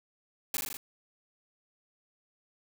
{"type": "noise with echo", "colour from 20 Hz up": "white", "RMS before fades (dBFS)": -31, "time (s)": [0.54, 0.57], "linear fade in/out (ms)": 2, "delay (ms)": 40, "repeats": 5, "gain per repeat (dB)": -2, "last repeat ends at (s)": 0.77, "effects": []}